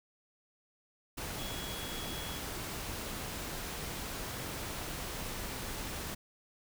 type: tone in noise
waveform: sine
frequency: 3345 Hz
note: G#7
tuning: 12 cents sharp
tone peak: -45 dBFS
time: 1.38-2.39 s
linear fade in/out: 10 ms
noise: pink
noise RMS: -40 dBFS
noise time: 1.17-6.15 s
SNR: -8 dB
effects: none